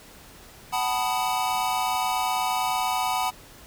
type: chord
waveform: square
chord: B dominant seventh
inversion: second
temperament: equal with one note detuned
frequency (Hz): 752.5 / 880 / 987.8 / 1244.5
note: F#5 / A5 / B5 / D#6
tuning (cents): +29 / 0 / 0 / 0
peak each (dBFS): -28 / -31 / -29 / -33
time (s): 0.72-3.31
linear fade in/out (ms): 20
effects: pink hiss -48 dBFS RMS until 3.66 s